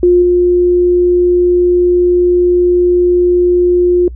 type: tone with level steps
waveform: sine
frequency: 354.8 Hz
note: F4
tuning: 27 cents sharp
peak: -4 / -6 dBFS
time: 0.03-4.08 s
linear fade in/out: 2 ms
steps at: 0.22 s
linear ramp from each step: 5 ms
effects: noise-tail reverb RT60 0.1 s tail -24 dB re dry + added 60 Hz sine -24 dBFS peak until 4.15 s